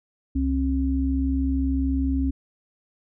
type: tone pair together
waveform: sine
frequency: 67.4 / 268.7 Hz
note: C#2 / C4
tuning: -48 / +46 cents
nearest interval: 2 octaves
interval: 2394 cents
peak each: -23 dBFS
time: 0.35-2.31 s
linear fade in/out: 10 ms
effects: none